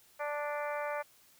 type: harmonic tone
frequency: 293.7 Hz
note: D4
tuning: in tune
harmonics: 2 / 3 / 4 / 5 / 6 / 7 / 8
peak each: -36 / -40 / -42 / -44 / -46 / -47 / -48 dBFS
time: 0.19-1.03 s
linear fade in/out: 20 ms
effects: white hiss -63 dBFS RMS until 1.39 s